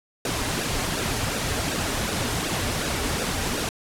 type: noise with flanger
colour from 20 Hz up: pink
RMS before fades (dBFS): -26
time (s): 0.25-3.69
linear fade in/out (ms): 2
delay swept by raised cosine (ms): 0.93 to 6.03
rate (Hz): 2.7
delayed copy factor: -0.65
effects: low-pass 11000 Hz 12 dB/octave